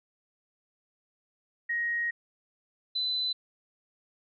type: tone pair in turn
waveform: sine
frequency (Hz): 1881 / 4013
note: A#6 / B7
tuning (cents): +15 / +27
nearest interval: octave + minor second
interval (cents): 1312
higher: second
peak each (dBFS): -27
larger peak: neither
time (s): 1.69-2.11 / 2.95-3.33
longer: first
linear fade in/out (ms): 10
effects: none